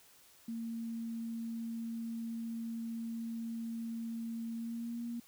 sine tone with pitch glide, 228.9 to 235.6 Hz, A#3 to A#3, -31 to +19 cents, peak -37 dBFS, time 0.48-5.2 s, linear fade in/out 5 ms, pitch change +50 cents, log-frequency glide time 4.56-5.02 s, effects white hiss -62 dBFS RMS until 5.27 s

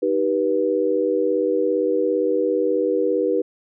sine chord, Eb augmented, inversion none, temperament just, 311.1 / 388.9 / 486.1 Hz, Eb4 / G4 / B4, 0 / -14 / -28 cents, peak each -24 / -22 / -20 dBFS, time 0.02-3.42 s, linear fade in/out 10 ms, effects none

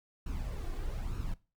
brown noise with flanger, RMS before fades -36 dBFS, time 0.26-1.34 s, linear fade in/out 5 ms, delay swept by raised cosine 0.73 to 2.73 ms, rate 1.1 Hz, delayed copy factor +0.6, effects noise-tail reverb RT60 0.3 s tail -19 dB re dry

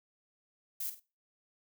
violet noise with echo, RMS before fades -37 dBFS, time 0.8-0.9 s, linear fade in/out 5 ms, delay 49 ms, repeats 2, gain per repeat -10 dB, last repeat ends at 0.998 s, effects noise-tail reverb RT60 0.3 s tail -20 dB re dry

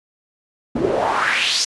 pink noise with band-pass filter sweep, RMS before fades -19 dBFS, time 0.75-1.65 s, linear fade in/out 10 ms, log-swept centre 260 to 6000 Hz, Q 3.4, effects resampled to 24000 Hz

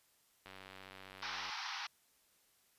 click train, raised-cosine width 0.3 ms, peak -35 dBFS, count 100, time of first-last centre 0.46-1.497 s, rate 95.5 Hz
pink band-pass noise, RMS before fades -43 dBFS, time 1.22-1.87 s, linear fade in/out 5 ms, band 780 to 5800 Hz, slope 96 dB/octave
effects white hiss -72 dBFS RMS until 2.78 s + resampled to 32000 Hz

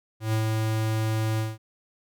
square tone with ADSR envelope, 110 Hz, A2, in tune, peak -22 dBFS, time 0.2-1.58 s, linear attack 130 ms, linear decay 95 ms, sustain -2 dB, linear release 190 ms, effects none

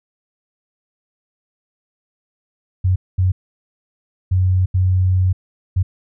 sine tone bursts at uneven times, 92.5 Hz, F#2, in tune, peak -12 dBFS, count 5, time 2.84-2.96 / 3.18-3.32 / 4.31-4.66 / 4.74-5.33 / 5.76-5.83 s, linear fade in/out 10 ms, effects none

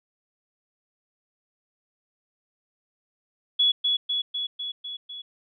sine tone with echo, 3385 Hz, G#7, 32 cents sharp, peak -17 dBFS, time 3.59-3.72 s, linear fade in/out 10 ms, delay 250 ms, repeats 6, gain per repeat -3 dB, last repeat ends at 5.22 s, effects none

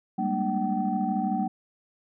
sine tone cluster, 194.9 / 207.9 / 233.4 / 295.9 / 763 Hz, G3 / G#3 / A#3 / D4 / G5, -10 / +2 / +2 / +13 / -47 cents, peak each -29 / -32 / -30 / -33 / -28 dBFS, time 0.18-1.48 s, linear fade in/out 10 ms, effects tanh soft clip ceiling -14 dBFS

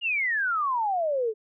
sine exponential sweep, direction down, 2897 to 419.3 Hz, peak -23 dBFS, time 0.01-1.34 s, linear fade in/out 50 ms, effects none

